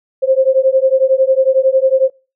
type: beating tone pair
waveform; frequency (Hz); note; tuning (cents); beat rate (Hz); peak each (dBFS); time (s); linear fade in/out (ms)
sine; 523.3 / 534.3; C5 / C5; 0 / +36; 11; -12; 0.22-2.1; 20
effects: noise-tail reverb RT60 0.3 s tail -23 dB re dry